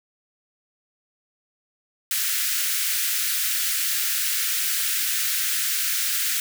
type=high-pass noise; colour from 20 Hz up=white; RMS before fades=-24 dBFS; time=2.11-6.4 s; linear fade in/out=2 ms; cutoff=1400 Hz; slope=48 dB/octave; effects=none